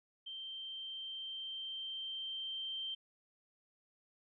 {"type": "tone with level ramp", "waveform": "sine", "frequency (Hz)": 3136, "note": "G7", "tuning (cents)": 0, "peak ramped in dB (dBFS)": [-43, -38], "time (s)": [0.26, 2.95], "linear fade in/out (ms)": 10, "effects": []}